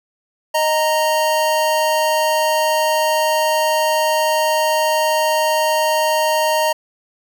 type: tone pair together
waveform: square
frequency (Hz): 620.7 / 930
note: D#5 / A#5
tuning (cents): -4 / -4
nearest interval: perfect fifth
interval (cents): 700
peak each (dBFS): -18 / -18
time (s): 0.54-6.73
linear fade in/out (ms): 10
effects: none